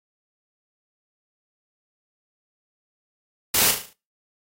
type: noise with echo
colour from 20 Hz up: white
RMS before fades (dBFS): -19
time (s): 3.54-3.71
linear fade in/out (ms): 5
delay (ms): 37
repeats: 6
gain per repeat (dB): -6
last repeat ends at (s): 3.932
effects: noise-tail reverb RT60 0.3 s tail -23 dB re dry + AAC 48 kbps